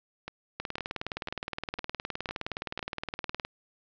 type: two click trains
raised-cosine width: 0.3 ms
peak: -17 / -21 dBFS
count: 56 / 7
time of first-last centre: 0.6-3.45 / 0.28-3.295 s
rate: 19.3 / 1.99 Hz
effects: resampled to 16000 Hz + 9-bit